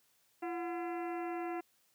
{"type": "harmonic tone with a mistuned harmonic", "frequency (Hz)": 340.3, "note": "F4", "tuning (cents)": -45, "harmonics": [1, 2, 3, 4, 5, 6, 7, 8], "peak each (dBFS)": [-38, -41, -49, -50, -54, -53, -57, -56], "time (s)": [0.42, 1.61], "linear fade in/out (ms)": 10, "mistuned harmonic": 2, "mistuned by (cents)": 110, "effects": ["white hiss -72 dBFS RMS until 1.94 s", "high-pass 60 Hz 12 dB/octave"]}